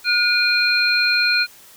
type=tone cluster; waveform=sine; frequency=1445 / 2429 / 4180 Hz; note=F#6 / D#7 / C8; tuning=-41 / -42 / -2 cents; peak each=-19 dBFS; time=0.04-1.47 s; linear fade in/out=50 ms; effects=white hiss -46 dBFS RMS until 1.76 s